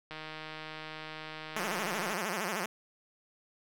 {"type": "click train", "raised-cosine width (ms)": 0.3, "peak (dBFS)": -26, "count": 316, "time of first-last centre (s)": [0.11, 2.129], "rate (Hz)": 156}
{"type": "tone with vibrato", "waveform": "5% pulse", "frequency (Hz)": 196, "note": "G3", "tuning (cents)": 0, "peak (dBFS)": -21, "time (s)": [1.56, 2.66], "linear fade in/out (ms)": 5, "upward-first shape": "sine", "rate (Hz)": 13, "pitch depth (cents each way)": 220}
{"effects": []}